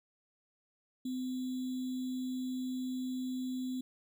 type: tone with sample-and-hold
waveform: sine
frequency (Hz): 255.7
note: C4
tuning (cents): -40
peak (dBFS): -34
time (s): 1.05-3.81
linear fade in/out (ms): 5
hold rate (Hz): 3675
effects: none